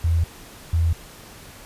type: tone pair in turn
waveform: sine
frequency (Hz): 82.9 / 82.9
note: E2 / E2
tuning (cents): +10 / +10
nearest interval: unison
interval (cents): 0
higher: neither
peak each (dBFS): -16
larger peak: neither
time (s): 0.04-0.24 / 0.73-0.93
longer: neither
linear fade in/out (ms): 5
effects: pink hiss -43 dBFS RMS until 1.65 s + resampled to 32000 Hz